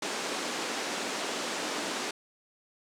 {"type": "band-pass noise", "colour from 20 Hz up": "pink", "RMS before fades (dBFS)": -34, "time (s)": [0.02, 2.11], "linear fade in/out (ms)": 5, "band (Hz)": [250, 8000], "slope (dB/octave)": 24, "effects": []}